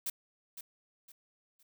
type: noise with echo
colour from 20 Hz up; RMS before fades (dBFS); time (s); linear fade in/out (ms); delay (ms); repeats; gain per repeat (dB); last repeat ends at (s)
blue; -35; 0.06-0.1; 5; 510; 3; -10; 1.63
effects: none